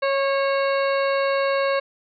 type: harmonic tone with a mistuned harmonic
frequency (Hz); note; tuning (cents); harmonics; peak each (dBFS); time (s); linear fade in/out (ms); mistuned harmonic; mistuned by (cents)
550; C#5; -14; 1 / 2 / 3 / 4 / 5 / 7 / 8; -20 / -26 / -30 / -32 / -34 / -37 / -38; 0.02-1.8; 10; 3; -22
effects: none